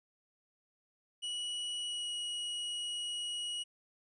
45% pulse tone with pitch glide, 2930 to 2908 Hz, F#7 to F#7, -18 to -31 cents, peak -36 dBFS, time 1.22-3.64 s, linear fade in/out 20 ms, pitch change -13 cents, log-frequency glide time 1.8-2.11 s, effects resampled to 24000 Hz

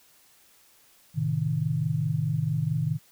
sine chord, A diminished, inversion none, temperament equal, 110 / 130.81 / 155.56 Hz, A2 / C3 / Eb3, 0 / 0 / 0 cents, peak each -31 / -29 / -26 dBFS, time 1.14-2.99 s, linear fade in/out 50 ms, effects white hiss -59 dBFS RMS until 3.11 s

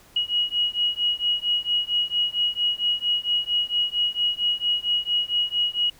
sine beating tone pair, 2900 / 2904.4 Hz, F#7 / F#7, -35 / -33 cents, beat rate 4.4 Hz, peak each -24 dBFS, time 0.16-5.9 s, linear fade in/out 5 ms, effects pink hiss -53 dBFS RMS until 5.99 s

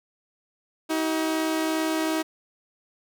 sawtooth tone pair together, 317.9 / 380.5 Hz, D#4 / F#4, +37 / +48 cents, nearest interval minor third, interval 311 cents, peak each -20 / -28 dBFS, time 0.89-2.23 s, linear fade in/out 20 ms, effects none

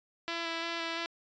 5% pulse tone with vibrato, 333.6 Hz, E4, 21 cents sharp, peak -22 dBFS, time 0.28-1.06 s, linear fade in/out 0 ms, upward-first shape square, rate 2.9 Hz, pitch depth 12 cents each way, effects resampled to 16000 Hz

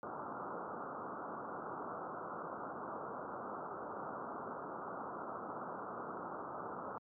white low-pass noise, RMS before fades -44 dBFS, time 0.03-6.98 s, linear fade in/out 0 ms, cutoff 1400 Hz, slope 96 dB/octave, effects high-pass 200 Hz 12 dB/octave

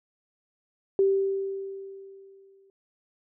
sine tone with exponential decay, 390 Hz, G4, 9 cents flat, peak -17 dBFS, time 0.99-2.7 s, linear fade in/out 1 ms, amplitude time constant 370 ms, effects none

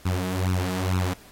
sawtooth tone with flanger, 92.1 Hz, F#2, 7 cents flat, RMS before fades -25 dBFS, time 0.05-1.14 s, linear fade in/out 10 ms, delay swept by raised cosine 0.75 to 4.75 ms, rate 2.2 Hz, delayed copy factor +0.85, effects pink hiss -51 dBFS RMS until 1.31 s + AAC 48 kbps

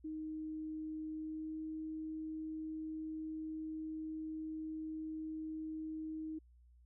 sine tone with pitch glide, 312.1 to 314.5 Hz, D#4 to D#4, +5 to +19 cents, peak -40 dBFS, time 0.04-6.39 s, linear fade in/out 10 ms, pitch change +14 cents, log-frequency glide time 1.13-1.62 s, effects added 60 Hz sine -61 dBFS peak until 6.85 s

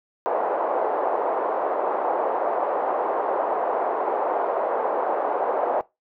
white band-pass noise, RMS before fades -24 dBFS, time 0.26-5.81 s, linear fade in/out 0 ms, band 440 to 870 Hz, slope 24 dB/octave, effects noise-tail reverb RT60 0.2 s tail -20 dB re dry

